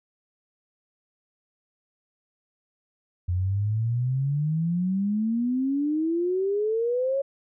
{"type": "exponential sweep", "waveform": "sine", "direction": "up", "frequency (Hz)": [87.3, 558], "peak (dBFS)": -22, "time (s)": [3.28, 7.22], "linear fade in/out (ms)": 10, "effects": []}